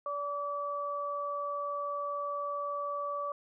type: tone pair together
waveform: sine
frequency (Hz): 576 / 1151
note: D5 / D6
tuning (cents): -34 / -35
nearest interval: octave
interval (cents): 1199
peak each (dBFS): -37 / -34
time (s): 0.06-3.32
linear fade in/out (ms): 2
effects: none